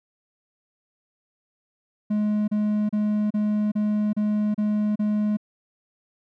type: tone bursts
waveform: triangle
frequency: 210.5 Hz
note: G#3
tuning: 24 cents sharp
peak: -18 dBFS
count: 8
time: 2.1-5.371 s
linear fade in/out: 10 ms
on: 380 ms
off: 33 ms
effects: none